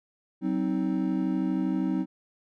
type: chord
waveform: triangle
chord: C diminished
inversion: second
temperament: just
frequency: 188.37 / 261.6 / 314 Hz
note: Gb3 / C4 / Eb4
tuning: +31 / 0 / +16 cents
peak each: -27 dBFS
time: 0.41-2.06 s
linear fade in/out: 50 ms
effects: none